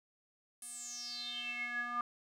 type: tone with band-pass filter sweep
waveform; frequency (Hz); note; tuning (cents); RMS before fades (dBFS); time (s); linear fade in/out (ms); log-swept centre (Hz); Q
square; 241.4; B3; -39; -41; 0.62-2.01; 2; 10000 to 1200; 9.5
effects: none